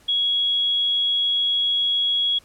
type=tone; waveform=sine; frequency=3329 Hz; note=G#7; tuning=3 cents sharp; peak=-18 dBFS; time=0.08-2.39 s; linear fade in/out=10 ms; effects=pink hiss -54 dBFS RMS until 2.44 s + low-pass 12000 Hz 12 dB/octave